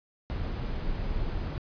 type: noise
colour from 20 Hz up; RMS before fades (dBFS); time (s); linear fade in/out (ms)
brown; -31; 0.3-1.58; 0
effects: resampled to 11025 Hz